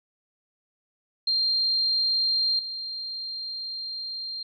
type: tone with level steps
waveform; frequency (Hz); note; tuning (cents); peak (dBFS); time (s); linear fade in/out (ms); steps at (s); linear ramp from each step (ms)
sine; 4186; C8; 0; -21 / -31; 1.27-4.43; 5; 2.59; 2
effects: none